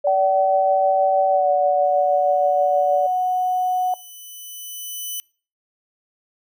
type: tone with tremolo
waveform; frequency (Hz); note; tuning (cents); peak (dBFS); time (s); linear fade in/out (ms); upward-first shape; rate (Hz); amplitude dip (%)
sine; 578; D5; -28; -16; 0.04-3.07; 10; triangle; 6.3; 35
type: tone with pitch glide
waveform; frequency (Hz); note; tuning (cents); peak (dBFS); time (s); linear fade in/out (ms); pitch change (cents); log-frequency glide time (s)
sine; 761 to 735.1; F#5 to F#5; +48 to -11; -17; 0.07-3.94; 2; -59; 1.3-1.48
type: tone with exponential growth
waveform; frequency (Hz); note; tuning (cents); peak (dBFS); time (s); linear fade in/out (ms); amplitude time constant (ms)
5% pulse; 3000; F#7; +23; -17; 1.84-5.2; 0; 730
effects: noise-tail reverb RT60 0.4 s tail -25 dB re dry